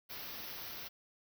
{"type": "band-stop noise", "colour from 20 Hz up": "white", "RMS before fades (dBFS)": -45, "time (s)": [0.09, 0.89], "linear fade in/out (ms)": 20, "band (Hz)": [5900, 12000], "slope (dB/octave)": 96, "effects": []}